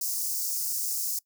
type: high-pass noise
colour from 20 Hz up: white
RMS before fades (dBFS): -30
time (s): 0.01-1.19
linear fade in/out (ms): 5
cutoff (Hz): 5000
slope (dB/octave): 48
effects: noise-tail reverb RT60 0.1 s tail -22 dB re dry